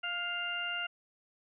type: harmonic tone with a mistuned harmonic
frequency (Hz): 698.5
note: F5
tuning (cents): 0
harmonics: 1 / 2 / 3 / 4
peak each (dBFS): -44 / -37 / -43 / -36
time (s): 0.03-0.87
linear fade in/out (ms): 10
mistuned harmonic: 2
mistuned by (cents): +20
effects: none